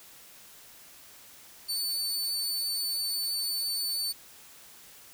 sawtooth tone, 4503 Hz, C#8, 26 cents sharp, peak -26 dBFS, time 1.68-4.13 s, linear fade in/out 20 ms, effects white hiss -52 dBFS RMS until 5.13 s

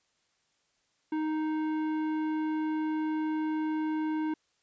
sine tone with tanh clipping, 311.1 Hz, D#4, in tune, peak -30 dBFS, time 1.12-4.34 s, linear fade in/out 5 ms, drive 13 dB, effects white hiss -73 dBFS RMS until 4.62 s + resampled to 16000 Hz

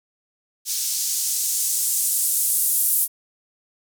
violet noise with band-pass filter sweep, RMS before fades -22 dBFS, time 0.65-3.08 s, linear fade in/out 50 ms, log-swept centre 5200 to 11000 Hz, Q 1.3, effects none

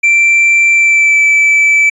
triangle tone with pitch glide, 2349 to 2314 Hz, D7 to D7, 0 to -26 cents, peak -4 dBFS, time 0.03-1.9 s, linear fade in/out 10 ms, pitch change -26 cents, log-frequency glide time 0.72-1.2 s, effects resampled to 24000 Hz

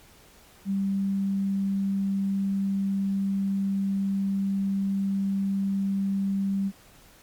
sine tone, 196 Hz, G3, in tune, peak -23 dBFS, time 0.65-6.72 s, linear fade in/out 50 ms, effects pink hiss -54 dBFS RMS until 7.22 s + MP3 96 kbps

